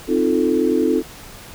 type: chord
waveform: sine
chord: F dominant seventh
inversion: second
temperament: equal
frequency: 261.6 / 311.1 / 349.2 / 440 Hz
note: C4 / Eb4 / F4 / A4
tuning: 0 / 0 / 0 / 0 cents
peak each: -20 dBFS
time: 0.07-1.03 s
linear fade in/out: 50 ms
effects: pink hiss -39 dBFS RMS until 1.54 s